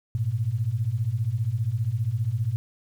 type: beating tone pair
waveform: sine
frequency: 103.83 / 118.83 Hz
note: G#2 / A#2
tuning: 0 / +34 cents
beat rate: 15 Hz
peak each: -27 / -25 dBFS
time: 0.15-2.56 s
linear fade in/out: 0 ms
effects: 9-bit